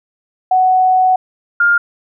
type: tone pair in turn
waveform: sine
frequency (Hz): 744 / 1408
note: F#5 / F6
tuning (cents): +9 / +14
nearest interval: major seventh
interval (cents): 1105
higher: second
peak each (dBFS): -8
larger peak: neither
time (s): 0.51-1.16 / 1.6-1.78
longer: first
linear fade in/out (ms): 5
effects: none